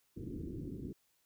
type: low-pass noise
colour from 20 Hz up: white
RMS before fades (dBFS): -43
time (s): 0.16-0.93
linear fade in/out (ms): 10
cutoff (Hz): 370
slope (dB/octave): 48
effects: white hiss -75 dBFS RMS until 1.25 s